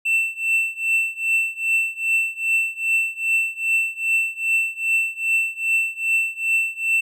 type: tone with tremolo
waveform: triangle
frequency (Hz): 2680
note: E7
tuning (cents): +28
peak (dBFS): -13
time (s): 0.05-7.01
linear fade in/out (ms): 10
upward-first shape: triangle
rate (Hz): 2.5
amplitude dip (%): 95
effects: none